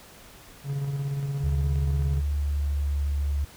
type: tone with tremolo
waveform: triangle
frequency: 139.8 Hz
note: C#3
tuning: 15 cents sharp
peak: -23 dBFS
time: 0.64-2.23 s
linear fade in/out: 50 ms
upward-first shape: square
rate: 17 Hz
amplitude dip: 35%
type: tone with pitch glide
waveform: sine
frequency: 73.42 to 71.45 Hz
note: D2 to D2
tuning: 0 to -47 cents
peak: -23 dBFS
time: 1.43-3.45 s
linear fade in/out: 10 ms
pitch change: -47 cents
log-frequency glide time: 1.71-2.93 s
effects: pink hiss -49 dBFS RMS until 3.56 s